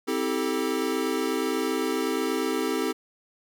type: chord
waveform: square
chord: A minor seventh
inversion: first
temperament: equal with one note detuned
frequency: 261.6 / 323 / 392 / 440 Hz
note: C4 / E4 / G4 / A4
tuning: 0 / -35 / 0 / 0 cents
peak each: -31 dBFS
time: 0.07-2.93 s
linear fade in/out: 20 ms
effects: none